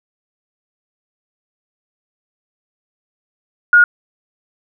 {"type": "tone", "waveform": "sine", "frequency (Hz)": 1435, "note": "F6", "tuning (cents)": 47, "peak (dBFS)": -5, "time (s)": [3.73, 3.84], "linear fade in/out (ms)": 2, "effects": []}